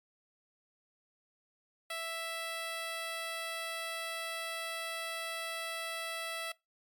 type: tone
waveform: 10% pulse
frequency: 660 Hz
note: E5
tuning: 2 cents sharp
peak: -28 dBFS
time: 1.9-6.52 s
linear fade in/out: 5 ms
effects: noise-tail reverb RT60 0.2 s tail -22 dB re dry + MP3 96 kbps